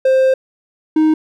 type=tone pair in turn; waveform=triangle; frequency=525 / 312.2 Hz; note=C5 / D#4; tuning=+6 / +6 cents; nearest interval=major sixth; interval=900 cents; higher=first; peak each=-7 dBFS; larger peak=neither; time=0.05-0.34 / 0.96-1.14 s; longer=first; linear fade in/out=5 ms; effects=none